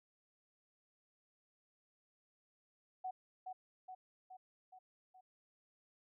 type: tone with echo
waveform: sine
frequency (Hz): 745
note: F#5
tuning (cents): +12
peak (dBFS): -39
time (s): 3.04-3.11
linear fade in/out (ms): 10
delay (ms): 420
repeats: 5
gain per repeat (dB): -4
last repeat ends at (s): 5.21
effects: none